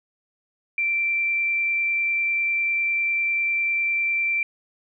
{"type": "tone with vibrato", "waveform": "sine", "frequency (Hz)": 2349, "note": "D7", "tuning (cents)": 0, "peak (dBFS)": -20, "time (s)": [0.78, 4.43], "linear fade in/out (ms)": 2, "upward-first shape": "triangle", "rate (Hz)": 10, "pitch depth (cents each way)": 8, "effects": []}